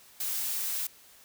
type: noise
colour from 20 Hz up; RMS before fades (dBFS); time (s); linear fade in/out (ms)
blue; -32; 0.2-0.87; 5
effects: white hiss -56 dBFS RMS until 1.24 s